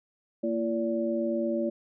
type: tone cluster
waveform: sine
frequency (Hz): 230.4 / 339.3 / 575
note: A#3 / F4 / D5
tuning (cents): -20 / -50 / -37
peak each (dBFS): -30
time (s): 0.43-1.7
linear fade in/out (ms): 10
effects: none